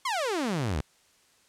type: exponential sweep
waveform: sawtooth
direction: down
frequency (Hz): 1119 to 65.41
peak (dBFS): -23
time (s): 0.05-0.81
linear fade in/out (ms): 5
effects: white hiss -63 dBFS RMS until 1.48 s + low-pass 9000 Hz 12 dB/octave